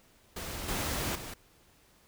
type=noise with level steps; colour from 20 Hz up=pink; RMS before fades=-39 / -33 / -42 dBFS; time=0.36-1.34 s; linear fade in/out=5 ms; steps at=0.68 / 1.15 s; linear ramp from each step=5 ms; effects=pink hiss -63 dBFS RMS until 2.07 s